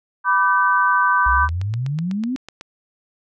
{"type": "chord", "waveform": "sine", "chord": "G major", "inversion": "first", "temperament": "equal with one note detuned", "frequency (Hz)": [987.8, 1174.7, 1532.2], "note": ["B5", "D6", "G6"], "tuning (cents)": [0, 0, -40], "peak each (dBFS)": -18, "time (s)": [0.24, 1.49], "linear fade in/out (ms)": 50}
{"type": "exponential sweep", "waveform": "sine", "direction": "up", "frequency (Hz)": [57.6, 268.8], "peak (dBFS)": -20, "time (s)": [1.26, 2.36], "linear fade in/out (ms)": 5}
{"type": "click train", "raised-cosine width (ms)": 0.2, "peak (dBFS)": -18, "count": 10, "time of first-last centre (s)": [1.49, 2.611], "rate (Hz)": 8.03}
{"effects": []}